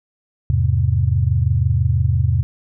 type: chord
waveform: sine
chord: E augmented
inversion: none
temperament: just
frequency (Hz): 82.41 / 103.01 / 128.76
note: E2 / G#2 / B#2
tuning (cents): 0 / -14 / -27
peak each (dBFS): -18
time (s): 0.5-2.43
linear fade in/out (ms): 0
effects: none